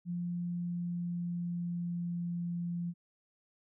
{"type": "tone with pitch glide", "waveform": "sine", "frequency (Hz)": [174.61, 172.8], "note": ["F3", "F3"], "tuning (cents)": [0, -18], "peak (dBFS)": -33, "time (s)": [0.05, 2.94], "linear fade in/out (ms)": 50, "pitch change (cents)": -18, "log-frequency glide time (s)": [0.28, 2.46], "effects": []}